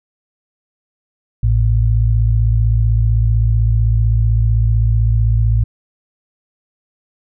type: tone pair together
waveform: sine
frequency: 55.66 / 111.4 Hz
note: A1 / A2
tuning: +21 / +22 cents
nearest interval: octave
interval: 1201 cents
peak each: -13 dBFS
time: 1.43-5.64 s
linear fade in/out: 5 ms
effects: none